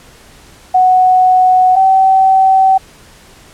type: tone pair in turn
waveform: sine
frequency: 740 / 765.2 Hz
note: F#5 / G5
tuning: 0 / -42 cents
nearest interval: minor second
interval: 58 cents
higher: second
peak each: -5 dBFS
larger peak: neither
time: 0.74-1.76 / 1.76-2.78 s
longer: neither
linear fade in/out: 10 ms
effects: pink hiss -41 dBFS RMS until 3.53 s + low-pass 11000 Hz 12 dB/octave